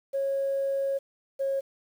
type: tone pair in turn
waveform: sine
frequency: 548 / 544.8 Hz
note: C#5 / C#5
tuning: -20 / -30 cents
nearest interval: unison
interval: 10 cents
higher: first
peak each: -24 dBFS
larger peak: neither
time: 0.13-0.99 / 1.39-1.61 s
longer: first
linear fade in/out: 20 ms
effects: tanh soft clip ceiling -20 dBFS + 9-bit